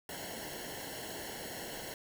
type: noise with comb filter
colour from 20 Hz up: pink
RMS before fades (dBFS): -43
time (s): 0.09-1.94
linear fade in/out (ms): 2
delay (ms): 0.82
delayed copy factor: -0.85
effects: none